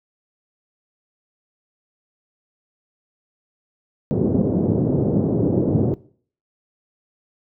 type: band-pass noise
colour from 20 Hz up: pink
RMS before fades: -19 dBFS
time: 4.11-5.94 s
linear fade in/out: 0 ms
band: 110 to 470 Hz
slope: 24 dB/octave
effects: noise-tail reverb RT60 0.5 s tail -20 dB re dry